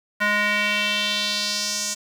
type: tone with band-pass filter sweep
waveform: square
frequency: 207.7 Hz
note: G#3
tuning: in tune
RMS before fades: -23 dBFS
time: 0.2-1.95 s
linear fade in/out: 20 ms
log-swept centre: 1700 to 6800 Hz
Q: 2.6
effects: 7-bit